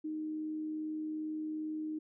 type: tone with amplitude modulation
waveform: sine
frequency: 310 Hz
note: D#4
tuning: 6 cents flat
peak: -34 dBFS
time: 0.04-1.99 s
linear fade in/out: 10 ms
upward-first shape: sine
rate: 82.5 Hz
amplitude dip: 25%
effects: none